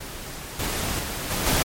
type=noise with level steps; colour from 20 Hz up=pink; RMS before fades=-36 / -27 / -30 / -26 / -21 dBFS; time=0-1.63 s; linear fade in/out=10 ms; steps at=0.59 / 0.99 / 1.3 / 1.46 s; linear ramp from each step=5 ms; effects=MP3 64 kbps